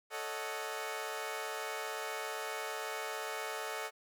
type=chord; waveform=15% pulse; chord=D# half-diminished seventh; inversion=second; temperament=equal; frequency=440 / 554.4 / 622.3 / 740 Hz; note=A4 / C#5 / D#5 / F#5; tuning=0 / 0 / 0 / 0 cents; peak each=-35 / -39 / -37 / -38 dBFS; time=0.1-3.91 s; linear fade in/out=50 ms; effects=none